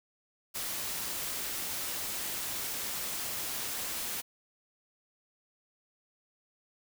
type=noise; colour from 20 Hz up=white; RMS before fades=-36 dBFS; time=0.54-4.22 s; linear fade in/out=20 ms; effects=none